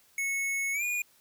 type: tone with pitch glide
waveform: square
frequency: 2200 to 2441 Hz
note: C#7 to D#7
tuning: -14 to -34 cents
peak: -29 dBFS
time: 0.18-1.02 s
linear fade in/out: 2 ms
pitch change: +180 cents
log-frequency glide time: 0.73-0.84 s
effects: white hiss -63 dBFS RMS until 1.2 s